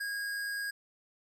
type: tone with amplitude modulation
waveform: square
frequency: 1636 Hz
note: G#6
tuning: 26 cents flat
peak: -33 dBFS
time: 0-0.71 s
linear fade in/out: 10 ms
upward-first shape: sine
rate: 109 Hz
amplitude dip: 30%
effects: resampled to 32000 Hz